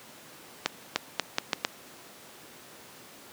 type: accelerating click train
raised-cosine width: 0.2 ms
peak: -6 dBFS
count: 6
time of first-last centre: 0.66-1.649 s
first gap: 300 ms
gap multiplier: 0.79
effects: pink hiss -49 dBFS RMS until 3.32 s + high-pass 200 Hz 12 dB/octave